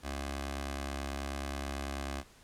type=tone with notch filter; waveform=15% pulse; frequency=69.3 Hz; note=C#2; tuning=in tune; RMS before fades=-38 dBFS; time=0.02-2.24 s; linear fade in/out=50 ms; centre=150 Hz; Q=0.51; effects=pink hiss -59 dBFS RMS until 2.43 s + low-pass 11000 Hz 12 dB/octave